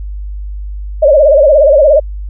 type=tone with vibrato; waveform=sine; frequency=583 Hz; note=D5; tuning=13 cents flat; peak=-3 dBFS; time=1.02-2 s; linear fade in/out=10 ms; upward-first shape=sine; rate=17 Hz; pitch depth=140 cents each way; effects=added 50 Hz sine -19 dBFS peak until 2.29 s

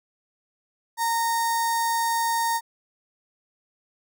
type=tone with notch filter; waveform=sawtooth; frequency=923 Hz; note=A#5; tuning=17 cents flat; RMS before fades=-24 dBFS; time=0.97-2.61 s; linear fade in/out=50 ms; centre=2800 Hz; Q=1; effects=none

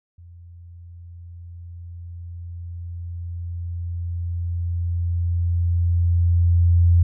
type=tone with level ramp; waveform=sine; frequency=86.2 Hz; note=F2; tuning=22 cents flat; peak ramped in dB=-41 to -11 dBFS; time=0.18-7.03 s; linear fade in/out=5 ms; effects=none

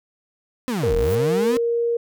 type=linear two-way sweep; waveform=35% pulse; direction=down then up; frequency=264.1 to 35.47 to 264.1 Hz; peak=-20 dBFS; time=0.68-1.57 s; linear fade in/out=0 ms; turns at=0.95 s
type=noise with exponential growth; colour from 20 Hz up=violet; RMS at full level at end=-34 dBFS; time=0.76-1.15 s; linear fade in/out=1 ms; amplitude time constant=83 ms
type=tone with pitch glide; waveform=sine; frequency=466.2 to 469.2 Hz; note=A#4 to A#4; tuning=0 to +11 cents; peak=-18 dBFS; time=0.83-1.97 s; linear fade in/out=5 ms; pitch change=+11 cents; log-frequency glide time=1.43-1.81 s
effects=none

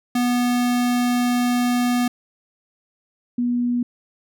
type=tone pair in turn; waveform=square / sine; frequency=244.7 / 242.7 Hz; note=B3 / B3; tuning=-16 / -30 cents; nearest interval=unison; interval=14 cents; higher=first; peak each=-18 dBFS; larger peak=neither; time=0.15-2.08 / 3.38-3.83 s; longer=first; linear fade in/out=5 ms; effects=none

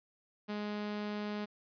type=tone; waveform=sawtooth; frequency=208.5 Hz; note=G#3; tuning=7 cents sharp; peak=-32 dBFS; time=0.48-1.46 s; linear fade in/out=20 ms; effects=resampled to 11025 Hz + 11-bit

